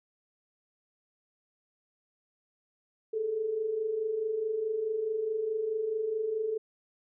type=tone pair together; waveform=sine; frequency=415.6 / 440.3 Hz; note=G#4 / A4; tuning=+1 / +1 cents; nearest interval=minor second; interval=100 cents; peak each=-37 / -29 dBFS; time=3.13-6.58 s; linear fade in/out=10 ms; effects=none